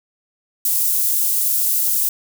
white high-pass noise, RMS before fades -18 dBFS, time 0.65-2.09 s, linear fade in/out 2 ms, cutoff 10000 Hz, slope 12 dB/octave, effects none

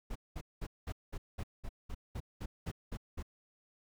brown noise bursts, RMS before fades -39 dBFS, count 13, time 0.1-3.228 s, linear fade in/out 10 ms, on 56 ms, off 200 ms, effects none

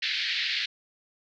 white band-pass noise, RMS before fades -29 dBFS, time 0.02-0.66 s, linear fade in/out 10 ms, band 1700 to 4500 Hz, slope 48 dB/octave, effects none

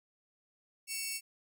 10% pulse tone pair together, 2236 / 2688 Hz, C#7 / E7, +14 / +33 cents, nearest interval minor third, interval 319 cents, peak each -31 / -29 dBFS, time 0.87-1.21 s, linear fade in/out 50 ms, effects none

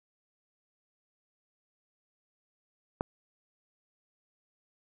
click, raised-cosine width 1 ms, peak -15 dBFS, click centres 3.009 s, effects none

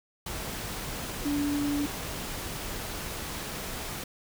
sine tone in noise, 288.9 Hz, D4, 28 cents flat, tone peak -26 dBFS, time 1.25-1.86 s, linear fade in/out 5 ms, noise pink, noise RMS -36 dBFS, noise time 0.26-4.04 s, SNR +7 dB, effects none

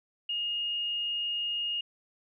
sine tone, 2851 Hz, F7, 35 cents sharp, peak -29 dBFS, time 0.29-1.81 s, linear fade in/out 5 ms, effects none

